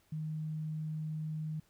sine tone, 155.6 Hz, D#3, in tune, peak -35 dBFS, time 0.12-1.6 s, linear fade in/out 5 ms, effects pink hiss -70 dBFS RMS until 1.69 s

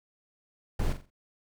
brown noise with echo, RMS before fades -28 dBFS, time 0.79-0.93 s, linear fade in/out 5 ms, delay 43 ms, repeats 4, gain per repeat -9 dB, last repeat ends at 1.102 s, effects none

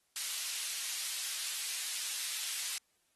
pink high-pass noise, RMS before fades -38 dBFS, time 0.16-2.78 s, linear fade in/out 0 ms, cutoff 3200 Hz, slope 12 dB/octave, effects white hiss -75 dBFS RMS until 3.15 s + AAC 32 kbps

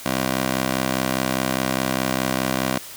15% pulse tone with high-pass filter, 64.9 Hz, C2, 13 cents flat, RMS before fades -23 dBFS, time 0.06-2.78 s, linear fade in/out 0 ms, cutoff 260 Hz, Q 0.61, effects white hiss -38 dBFS RMS until 2.96 s

